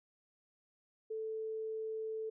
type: tone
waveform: sine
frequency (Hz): 440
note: A4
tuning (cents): 0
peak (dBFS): -37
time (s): 1.1-2.3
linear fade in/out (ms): 10
effects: none